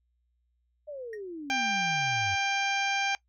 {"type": "exponential sweep", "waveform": "sine", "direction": "down", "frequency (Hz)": [616, 90.6], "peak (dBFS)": -36, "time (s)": [0.87, 2.36], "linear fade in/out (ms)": 20}
{"type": "tone with exponential decay", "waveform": "triangle", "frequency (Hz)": 1864.7, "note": "A#6", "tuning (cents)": 0, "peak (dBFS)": -37, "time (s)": [1.13, 1.21], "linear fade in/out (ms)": 2, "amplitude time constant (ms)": 17}
{"type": "harmonic tone", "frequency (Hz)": 792, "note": "G5", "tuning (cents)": 18, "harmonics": [1, 2, 3, 4, 5, 6, 7, 8], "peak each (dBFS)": [-30, -33, -30, -35, -45, -43, -43, -41], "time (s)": [1.5, 3.15], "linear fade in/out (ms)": 0}
{"effects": ["noise-tail reverb RT60 0.1 s tail -22 dB re dry", "added 60 Hz sine -70 dBFS peak until 3.28 s"]}